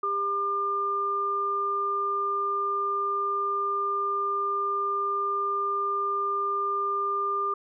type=tone pair together; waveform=sine; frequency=400.5 / 1200 Hz; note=G4 / D6; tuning=+37 / +37 cents; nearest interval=octave + perfect fifth; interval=1900 cents; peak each=-33 / -25 dBFS; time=0.03-7.54 s; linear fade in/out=5 ms; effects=none